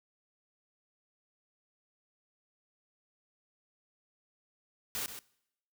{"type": "noise with echo", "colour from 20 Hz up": "white", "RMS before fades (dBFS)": -36, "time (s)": [4.95, 5.06], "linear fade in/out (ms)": 0, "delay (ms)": 130, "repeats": 1, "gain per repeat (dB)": -9, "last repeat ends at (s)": 5.19, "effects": ["noise-tail reverb RT60 0.8 s tail -23 dB re dry"]}